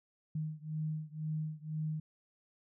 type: beating tone pair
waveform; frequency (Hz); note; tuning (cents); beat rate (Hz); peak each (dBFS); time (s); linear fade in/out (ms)
sine; 154.4 / 156.4; D#3 / D#3; -13 / +9; 2; -38 / -39; 0.35-2; 5
effects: none